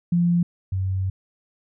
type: tone pair in turn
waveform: sine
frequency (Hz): 173.2 / 94.77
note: F3 / F#2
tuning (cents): -14 / +42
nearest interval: minor seventh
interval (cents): 1044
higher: first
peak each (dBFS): -16 / -21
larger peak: first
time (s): 0.12-0.43 / 0.72-1.1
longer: second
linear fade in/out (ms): 5
effects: none